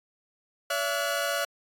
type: tone cluster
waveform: sawtooth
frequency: 570 / 670 / 1454 Hz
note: C#5 / E5 / F#6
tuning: +48 / +28 / -31 cents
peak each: -27 dBFS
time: 0.7-1.45 s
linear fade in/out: 5 ms
effects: AAC 64 kbps